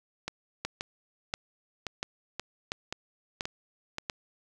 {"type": "two click trains", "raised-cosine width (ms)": 0.2, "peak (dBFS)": [-14, -16], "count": [6, 8], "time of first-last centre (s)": [[0.65, 4.098], [0.28, 3.984]], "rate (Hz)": [1.45, 1.89], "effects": []}